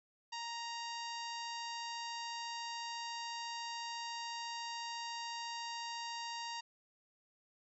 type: harmonic tone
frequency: 934 Hz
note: A#5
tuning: 3 cents sharp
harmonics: 1 / 2 / 3 / 4 / 5 / 6 / 7 / 8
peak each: -43 / -50 / -49 / -52 / -48 / -54 / -56 / -60 dBFS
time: 0.32-6.61 s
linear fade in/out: 10 ms
effects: none